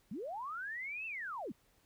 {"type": "linear two-way sweep", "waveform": "sine", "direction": "up then down", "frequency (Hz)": [164.81, 2697, 164.81], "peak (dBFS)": -39, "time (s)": [0.11, 1.52], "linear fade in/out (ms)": 5, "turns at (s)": 1.06, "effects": ["pink hiss -71 dBFS RMS until 1.85 s"]}